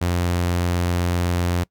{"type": "tone", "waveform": "sawtooth", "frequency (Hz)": 87.8, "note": "F2", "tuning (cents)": 10, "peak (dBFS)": -15, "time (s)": [0.01, 1.64], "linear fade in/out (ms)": 10, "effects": ["noise-tail reverb RT60 0.1 s tail -23 dB re dry"]}